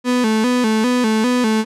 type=tone with vibrato; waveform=35% pulse; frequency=233.1 Hz; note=A#3; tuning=in tune; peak=-12 dBFS; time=0.04-1.65 s; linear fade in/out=50 ms; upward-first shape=square; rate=2.5 Hz; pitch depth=110 cents each way; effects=low-pass 9000 Hz 12 dB/octave